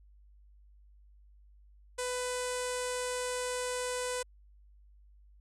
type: tone with low-pass filter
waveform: sawtooth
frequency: 498.7 Hz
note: B4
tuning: 17 cents sharp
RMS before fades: -35 dBFS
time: 1.98-4.23 s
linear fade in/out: 10 ms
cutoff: 8700 Hz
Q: 3.8
effects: added 50 Hz sine -56 dBFS peak until 5.4 s